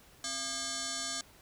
sine tone with frequency modulation, 1210 Hz, D#6, 49 cents flat, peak -34 dBFS, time 0.24-1.21 s, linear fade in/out 2 ms, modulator 945 Hz, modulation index 7.6, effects pink hiss -59 dBFS RMS until 1.41 s

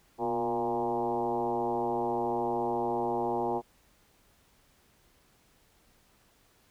sine tone with frequency modulation, 587.3 Hz, D5, in tune, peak -27 dBFS, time 0.18-3.62 s, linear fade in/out 50 ms, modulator 114 Hz, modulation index 2.9, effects pink hiss -65 dBFS RMS until 6.7 s

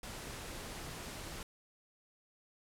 pink noise, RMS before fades -45 dBFS, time 0.03-1.43 s, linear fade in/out 2 ms, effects low-pass 12000 Hz 12 dB/octave

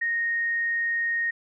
sine tone, 1860 Hz, A#6, 4 cents flat, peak -23 dBFS, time 0.01-1.31 s, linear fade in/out 10 ms, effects none

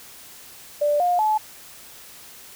sine tone with pitch steps, 587.3 / 710.6 / 859.9 Hz, D5 / F5 / A5, 0 / +30 / -40 cents, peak -17 dBFS, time 0.81-1.38 s, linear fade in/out 10 ms, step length 190 ms, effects white hiss -44 dBFS RMS until 2.55 s

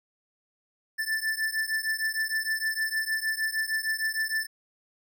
square beating tone pair, 1760 / 1766.5 Hz, A6 / A6, 0 / +6 cents, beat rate 6.5 Hz, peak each -30 / -31 dBFS, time 0.98-4.47 s, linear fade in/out 20 ms, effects none

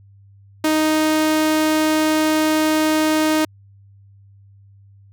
sawtooth tone, 311.1 Hz, D#4, in tune, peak -11 dBFS, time 0.64-3.45 s, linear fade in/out 5 ms, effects added 99 Hz sine -45 dBFS peak until 5.12 s

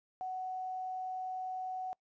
sine tone with quantisation, 745 Hz, F#5, 12 cents sharp, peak -36 dBFS, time 0.21-1.93 s, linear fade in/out 0 ms, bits 11, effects noise-tail reverb RT60 0.1 s tail -26 dB re dry + resampled to 16000 Hz

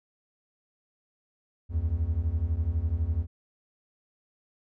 triangle beating tone pair, 73.42 / 85.42 Hz, D2 / F2, 0 / -38 cents, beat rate 12 Hz, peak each -27 / -25 dBFS, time 1.69-3.27 s, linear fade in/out 50 ms, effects none

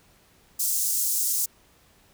pink high-pass noise, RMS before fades -25 dBFS, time 0.59-1.46 s, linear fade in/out 10 ms, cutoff 6500 Hz, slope 24 dB/octave, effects pink hiss -59 dBFS RMS until 2.13 s

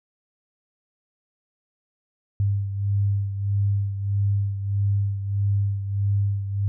sine beating tone pair, 99.9 / 101.5 Hz, G2 / G#2, +33 / -39 cents, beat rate 1.6 Hz, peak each -21 / -28 dBFS, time 2.4-6.68 s, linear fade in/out 0 ms, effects none

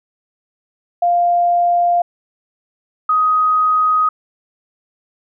sine tone pair in turn, 698.5 / 1254 Hz, F5 / D#6, 0 / +13 cents, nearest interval minor seventh, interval 1013 cents, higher second, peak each -11 dBFS, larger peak neither, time 1.02-2.02 / 3.09-4.09 s, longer neither, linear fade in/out 5 ms, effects none

